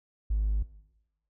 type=tone; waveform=triangle; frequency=51.91 Hz; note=G#1; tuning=in tune; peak=-20 dBFS; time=0.3-0.63 s; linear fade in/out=10 ms; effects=noise-tail reverb RT60 0.9 s tail -20 dB re dry + tanh soft clip ceiling -21 dBFS